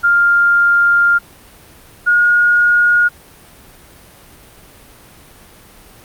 sine tone pair in turn, 1400 / 1435.2 Hz, F6 / F6, +4 / +47 cents, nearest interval unison, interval 43 cents, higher second, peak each -8 dBFS, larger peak neither, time 0.03-1.19 / 2.06-3.09 s, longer first, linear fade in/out 20 ms, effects pink hiss -42 dBFS RMS until 6.04 s + Opus 48 kbps

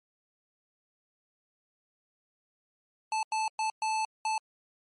square tone bursts at uneven times, 875 Hz, A5, 10 cents flat, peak -28 dBFS, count 5, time 3.12-3.23 / 3.32-3.48 / 3.59-3.7 / 3.82-4.05 / 4.25-4.38 s, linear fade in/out 2 ms, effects MP3 48 kbps

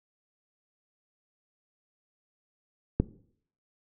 click, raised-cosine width 3 ms, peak -9 dBFS, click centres 3 s, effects noise-tail reverb RT60 0.6 s tail -18 dB re dry

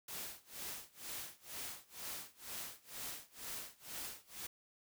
white noise with tremolo, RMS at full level -44 dBFS, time 0.08-4.47 s, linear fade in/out 5 ms, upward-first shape sine, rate 2.1 Hz, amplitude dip 95%, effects none

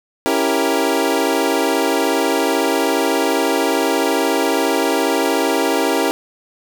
25% pulse chord, C# diminished seventh, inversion none, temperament equal, 277.2 / 329.6 / 392 / 466.2 Hz, C#4 / E4 / G4 / Bb4, 0 / 0 / 0 / 0 cents, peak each -17 dBFS, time 0.26-6.11 s, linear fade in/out 0 ms, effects none

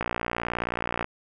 click train, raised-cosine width 0.5 ms, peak -12 dBFS, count 62, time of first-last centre 0.01-1.044 s, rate 59 Hz, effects none

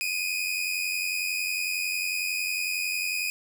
sawtooth tone pair together, 2445 / 2536 Hz, D#7 / D#7, -31 / +32 cents, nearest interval minor second, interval 63 cents, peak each -26 / -27 dBFS, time 0.01-3.3 s, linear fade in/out 0 ms, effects none

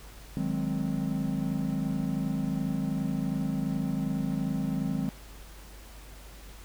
triangle chord, Ab dominant seventh, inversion second, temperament equal, 155.56 / 185 / 207.7 / 261.6 Hz, Eb3 / Gb3 / Ab3 / C4, 0 / 0 / 0 / 0 cents, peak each -31 dBFS, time 0.37-5.09 s, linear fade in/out 0 ms, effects added 50 Hz sine -46 dBFS peak until 6.64 s + pink hiss -51 dBFS RMS until 6.64 s

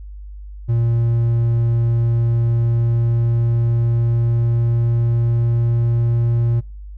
triangle tone with pitch glide, 116.54 to 117.28 Hz, A#2 to A#2, 0 to +11 cents, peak -12 dBFS, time 0.68-6.61 s, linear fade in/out 20 ms, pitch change +11 cents, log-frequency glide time 2.47-6.3 s, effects noise-tail reverb RT60 0.4 s tail -25 dB re dry + added 50 Hz sine -31 dBFS peak until 6.97 s

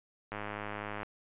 click train, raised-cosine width 0.5 ms, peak -23 dBFS, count 75, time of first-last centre 0.32-1.032 s, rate 104 Hz, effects resampled to 8000 Hz

